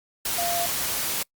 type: tone in noise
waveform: sine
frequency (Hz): 693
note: F5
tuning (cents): -14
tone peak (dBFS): -26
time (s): 0.38-0.66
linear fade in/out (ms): 5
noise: white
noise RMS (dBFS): -27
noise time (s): 0.25-1.23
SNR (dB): -2
effects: noise-tail reverb RT60 0.1 s tail -26 dB re dry + Opus 48 kbps